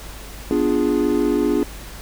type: chord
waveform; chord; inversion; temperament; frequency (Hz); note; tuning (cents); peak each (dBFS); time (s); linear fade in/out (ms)
triangle; B diminished seventh; none; equal; 246.9 / 293.7 / 349.2 / 415.3; B3 / D4 / F4 / Ab4; 0 / 0 / 0 / 0; -21 / -18 / -20 / -20; 0.51-1.63; 0
effects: added 50 Hz sine -36 dBFS peak until 2.01 s + pink hiss -38 dBFS RMS until 2.01 s